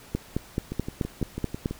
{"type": "two click trains", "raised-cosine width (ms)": 3, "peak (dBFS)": [-18, -12], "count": [7, 8], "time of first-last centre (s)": [[0.72, 1.71], [0.15, 1.659]], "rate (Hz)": [6.06, 4.64], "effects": ["pink hiss -49 dBFS RMS until 1.79 s"]}